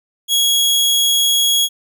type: tone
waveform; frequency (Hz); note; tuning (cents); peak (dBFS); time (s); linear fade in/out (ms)
sawtooth; 3322; G#7; 0; -9; 0.28-1.69; 50
effects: none